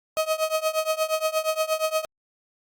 35% pulse tone with tremolo, 631 Hz, D#5, 24 cents sharp, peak -17 dBFS, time 0.17-2.05 s, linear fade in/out 0 ms, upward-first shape triangle, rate 8.5 Hz, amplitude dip 95%, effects Opus 48 kbps

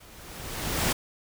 pink noise with level ramp, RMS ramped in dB -52 to -23 dBFS, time 0-0.93 s, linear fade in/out 10 ms, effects none

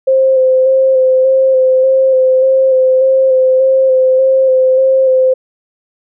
sine tone with vibrato, 523.3 Hz, C5, in tune, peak -6 dBFS, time 0.07-5.34 s, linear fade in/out 10 ms, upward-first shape square, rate 1.7 Hz, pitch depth 17 cents each way, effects none

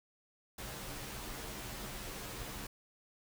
pink noise with comb filter, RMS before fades -44 dBFS, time 0.58-2.67 s, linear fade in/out 5 ms, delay 12 ms, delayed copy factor -0.75, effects none

